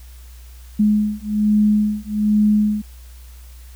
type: beating tone pair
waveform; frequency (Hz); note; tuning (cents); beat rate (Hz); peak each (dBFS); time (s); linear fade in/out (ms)
sine; 210 / 211.2; G#3 / G#3; +19 / +29; 1.2; -17; 0.79-2.82; 10
effects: added 61 Hz sine -37 dBFS peak until 3.75 s + white hiss -50 dBFS RMS until 3.75 s